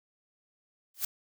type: noise with exponential growth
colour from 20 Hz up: blue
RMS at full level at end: -25 dBFS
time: 0.94-1.05 s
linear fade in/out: 5 ms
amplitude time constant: 22 ms
effects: none